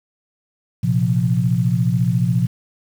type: chord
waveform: sine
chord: Bb suspended second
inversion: none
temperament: equal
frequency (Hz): 116.54 / 130.81 / 174.61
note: Bb2 / C3 / F3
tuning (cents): 0 / 0 / 0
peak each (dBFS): -19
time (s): 0.83-2.47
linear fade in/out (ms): 10
effects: 7-bit